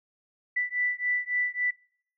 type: beating tone pair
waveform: sine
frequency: 1975.5 / 1979.1 Hz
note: B6 / B6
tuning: 0 / +3 cents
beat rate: 3.6 Hz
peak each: -29 dBFS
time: 0.56-1.71 s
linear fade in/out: 10 ms
effects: noise-tail reverb RT60 0.6 s tail -24 dB re dry